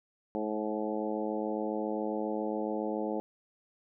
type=harmonic tone with a mistuned harmonic; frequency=107.3 Hz; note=A2; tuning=43 cents flat; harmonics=2 / 3 / 4 / 5 / 6 / 7 / 8; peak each=-37 / -36 / -37 / -37 / -43 / -42 / -42 dBFS; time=0.35-3.2 s; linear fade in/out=0 ms; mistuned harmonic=7; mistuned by=-15 cents; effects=none